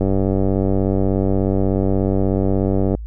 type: click train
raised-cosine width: 2 ms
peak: -6 dBFS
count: 285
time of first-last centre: 0.01-2.95 s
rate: 96.6 Hz
effects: added 55 Hz sine -27 dBFS peak until 3.06 s